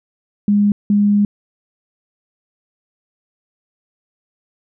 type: tone bursts at uneven times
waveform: sine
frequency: 205 Hz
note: G#3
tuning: 22 cents flat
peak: -10 dBFS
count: 2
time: 0.48-0.72 / 0.9-1.25 s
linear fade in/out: 2 ms
effects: none

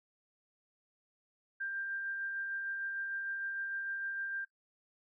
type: tone with tremolo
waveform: sine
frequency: 1587 Hz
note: G6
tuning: 21 cents sharp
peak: -35 dBFS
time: 1.6-4.45 s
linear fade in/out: 10 ms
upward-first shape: sine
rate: 6.6 Hz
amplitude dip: 25%
effects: noise-tail reverb RT60 0.1 s tail -17 dB re dry

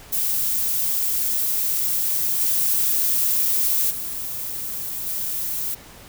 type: noise with level steps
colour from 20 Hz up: violet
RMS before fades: -22 / -20 / -29 / -26 dBFS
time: 0.12-5.75 s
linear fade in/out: 10 ms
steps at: 2.4 / 3.9 / 5.06 s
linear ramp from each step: 10 ms
effects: pink hiss -44 dBFS RMS until 6.08 s

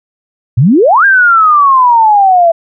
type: exponential two-way sweep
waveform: sine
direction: up then down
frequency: 107.3 to 1623 to 658 Hz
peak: -3 dBFS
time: 0.57-2.52 s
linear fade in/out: 10 ms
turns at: 1.05 s
effects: none

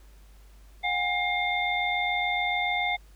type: tone cluster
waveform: sine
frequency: 720 / 807 / 2124 / 3583 Hz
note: F#5 / G#5 / C7 / A7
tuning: -47 / -50 / +25 / +31 cents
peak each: -30 / -32 / -27 / -34 dBFS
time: 0.83-2.97 s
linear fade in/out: 20 ms
effects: added 50 Hz sine -49 dBFS peak until 3.15 s + pink hiss -61 dBFS RMS until 3.15 s

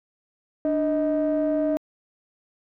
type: ring-modulated tone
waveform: triangle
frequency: 165.5 Hz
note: E3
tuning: 7 cents sharp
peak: -14 dBFS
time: 0.65-1.77 s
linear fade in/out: 0 ms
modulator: 461 Hz
effects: tanh soft clip ceiling -15 dBFS

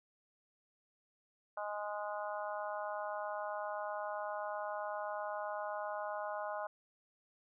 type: harmonic tone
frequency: 207.7 Hz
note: G#3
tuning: in tune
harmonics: 3 / 4 / 5 / 6 / 7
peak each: -41 / -43 / -45 / -47 / -48 dBFS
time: 1.57-6.67 s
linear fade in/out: 5 ms
effects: none

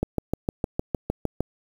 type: click train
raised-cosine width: 2 ms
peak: -10 dBFS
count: 10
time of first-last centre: 0.03-1.406 s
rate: 6.54 Hz
effects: 7-bit

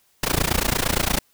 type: noise with amplitude modulation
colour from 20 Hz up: pink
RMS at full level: -18 dBFS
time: 0.23-1.19 s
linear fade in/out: 5 ms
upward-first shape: sine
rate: 28.7 Hz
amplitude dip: 95%
effects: white hiss -62 dBFS RMS until 1.33 s

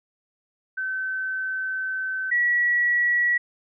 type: tone pair in turn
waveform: sine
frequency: 1532 / 1930.2 Hz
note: G6 / B6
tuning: -40 / -40 cents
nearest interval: major third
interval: 400 cents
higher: second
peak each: -25 / -18 dBFS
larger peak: second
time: 0.77-2.31 / 2.31-3.38 s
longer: first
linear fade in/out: 10 ms
effects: none

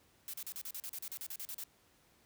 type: noise bursts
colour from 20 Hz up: blue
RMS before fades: -43 dBFS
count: 15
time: 0.28-1.637 s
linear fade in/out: 0 ms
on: 55 ms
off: 38 ms
effects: pink hiss -68 dBFS RMS until 2.25 s + high-pass 60 Hz 12 dB/octave

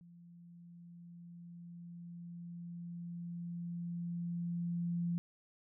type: tone with level ramp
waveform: sine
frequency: 172.1 Hz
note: F3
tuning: 25 cents flat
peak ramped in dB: -55 to -32 dBFS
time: 0.01-5.18 s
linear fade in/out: 0 ms
effects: none

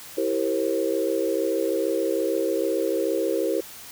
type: chord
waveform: sine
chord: C dominant seventh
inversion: first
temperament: equal with one note detuned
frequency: 329.6 / 392 / 466.2 / 532.7 Hz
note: E4 / G4 / Bb4 / C5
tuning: 0 / 0 / 0 / +31 cents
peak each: -27 dBFS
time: 0.17-3.61 s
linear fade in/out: 10 ms
effects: white hiss -42 dBFS RMS until 3.91 s

